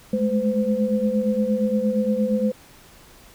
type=tone cluster; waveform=sine; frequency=207.8 / 216.4 / 511 Hz; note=G#3 / A3 / C5; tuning=+1 / -29 / -41 cents; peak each=-23 dBFS; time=0.13-2.52 s; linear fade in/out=5 ms; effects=pink hiss -49 dBFS RMS until 3.34 s